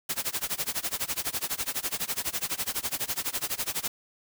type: noise with tremolo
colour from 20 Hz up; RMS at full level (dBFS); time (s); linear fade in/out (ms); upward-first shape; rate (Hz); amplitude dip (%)
white; -28; 0.09-3.88; 5; sine; 12; 95
effects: none